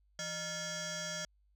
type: tone with frequency modulation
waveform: sine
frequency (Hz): 2501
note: D#7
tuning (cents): +8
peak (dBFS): -35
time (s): 0.19-1.25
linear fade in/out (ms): 2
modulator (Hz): 778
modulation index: 5.4
effects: tanh soft clip ceiling -35 dBFS + added 50 Hz sine -67 dBFS peak until 1.55 s